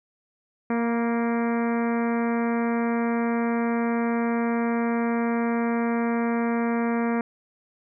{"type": "harmonic tone with a mistuned harmonic", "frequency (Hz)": 233.1, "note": "A#3", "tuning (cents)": 0, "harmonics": [1, 2, 3, 4, 5, 6, 7, 8, 9, 10], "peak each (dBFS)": [-23, -29, -33, -35, -37, -39, -40, -41, -42, -43], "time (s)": [0.7, 7.21], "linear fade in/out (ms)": 2, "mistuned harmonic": 4, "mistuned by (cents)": 21, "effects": []}